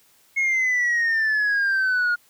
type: exponential sweep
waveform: sine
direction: down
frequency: 2176 to 1424 Hz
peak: -16 dBFS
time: 0.36-2.16 s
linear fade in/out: 20 ms
effects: tanh soft clip ceiling -17 dBFS + white hiss -58 dBFS RMS until 2.29 s